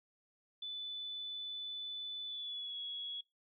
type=tone with pitch glide; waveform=sine; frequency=3493 to 3349 Hz; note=A7 to G#7; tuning=-13 to +14 cents; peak=-40 dBFS; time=0.62-3.21 s; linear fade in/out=5 ms; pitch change=-73 cents; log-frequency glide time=2.26-2.78 s; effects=noise-tail reverb RT60 0.2 s tail -22 dB re dry